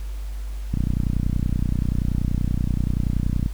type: click train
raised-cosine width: 5 ms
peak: -10 dBFS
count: 84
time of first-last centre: 0.74-3.461 s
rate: 30.5 Hz
effects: added 50 Hz sine -27 dBFS peak until 3.53 s + pink hiss -48 dBFS RMS until 3.53 s